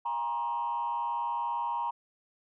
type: tone with frequency modulation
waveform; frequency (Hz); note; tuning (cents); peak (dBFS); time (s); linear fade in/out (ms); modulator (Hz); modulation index
sine; 944; A#5; +22; -28; 0.05-1.91; 10; 125; 0.77
effects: tanh soft clip ceiling -25 dBFS